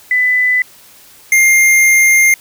sine / square tone pair in turn, 1999 / 2113 Hz, B6 / C7, +20 / +16 cents, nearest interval minor second, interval 96 cents, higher second, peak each -9 / -7 dBFS, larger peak second, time 0.11-0.62 / 1.32-2.34 s, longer second, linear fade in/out 2 ms, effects white hiss -42 dBFS RMS until 2.4 s

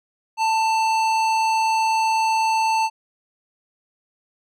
sine tone with hard clipping, 888 Hz, A5, 16 cents sharp, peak -19 dBFS, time 0.37-2.9 s, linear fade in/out 50 ms, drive 14 dB, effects none

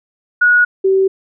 sine tone pair in turn, 1456 / 384 Hz, F#6 / G4, -28 / -36 cents, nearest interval octave + major seventh, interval 2308 cents, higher first, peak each -7 / -9 dBFS, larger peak first, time 0.41-0.65 / 0.84-1.08 s, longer neither, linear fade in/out 10 ms, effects none

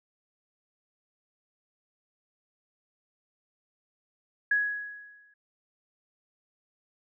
sine tone with exponential decay, 1671 Hz, G#6, 10 cents sharp, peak -20 dBFS, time 4.51-5.34 s, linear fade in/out 5 ms, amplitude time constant 180 ms, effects none

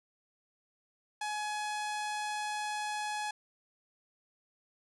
sawtooth tone, 843 Hz, G#5, 26 cents sharp, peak -30 dBFS, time 1.21-3.31 s, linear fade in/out 5 ms, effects resampled to 24000 Hz

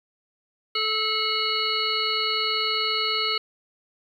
harmonic tone with a mistuned harmonic, 435.2 Hz, A4, 19 cents flat, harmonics 1 / 3 / 5 / 7 / 9 / 10, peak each -33 / -29 / -30 / -28 / -32 / -27 dBFS, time 0.75-3.38 s, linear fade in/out 5 ms, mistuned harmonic 7, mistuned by -72 cents, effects 9-bit

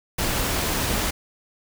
pink noise, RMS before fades -24 dBFS, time 0.18-1.11 s, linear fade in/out 10 ms, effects none

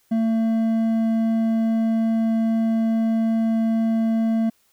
triangle tone with hard clipping, 224.8 Hz, A3, 37 cents sharp, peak -19 dBFS, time 0.11-4.5 s, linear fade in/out 10 ms, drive 9 dB, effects white hiss -63 dBFS RMS until 4.72 s

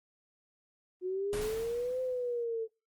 sine linear two-way sweep, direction up then down, 360.5 to 516 to 442.4 Hz, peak -31 dBFS, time 1.01-2.68 s, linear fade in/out 50 ms, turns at 2.01 s
pink noise with exponential decay, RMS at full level -37 dBFS, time 1.33-2.44 s, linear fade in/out 1 ms, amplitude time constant 240 ms
effects noise-tail reverb RT60 0.3 s tail -24 dB re dry + Opus 32 kbps

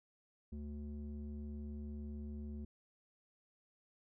square tone with low-pass filter, 73.5 Hz, D2, 2 cents sharp, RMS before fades -45 dBFS, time 0.52-2.65 s, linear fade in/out 5 ms, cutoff 270 Hz, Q 3.1, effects none

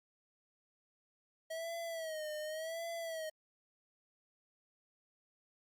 square tone with vibrato, 640 Hz, D#5, 49 cents sharp, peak -40 dBFS, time 1.5-3.3 s, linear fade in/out 10 ms, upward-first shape sine, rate 0.89 Hz, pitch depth 90 cents each way, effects Opus 48 kbps

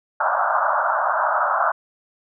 white band-pass noise, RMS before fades -20 dBFS, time 0.2-1.72 s, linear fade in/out 5 ms, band 590 to 1500 Hz, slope 96 dB/octave, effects none

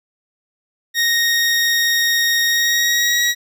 20% pulse tone with pitch glide, 1864.7 to 1911.6 Hz, A#6 to A#6, 0 to +43 cents, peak -9 dBFS, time 0.94-3.35 s, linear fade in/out 50 ms, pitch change +43 cents, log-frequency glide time 2.45-3.24 s, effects none

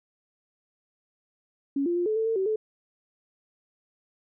sine tone with pitch steps, 278.2 / 346.5 / 351.2 / 432.2 / 444.2 / 451.1 / 381.6 / 433.5 Hz, C#4 / F4 / F4 / A4 / A4 / A4 / G4 / A4, +6 / -14 / +10 / -31 / +16 / +43 / -47 / -26 cents, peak -23 dBFS, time 1.76-2.56 s, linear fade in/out 5 ms, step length 100 ms, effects none

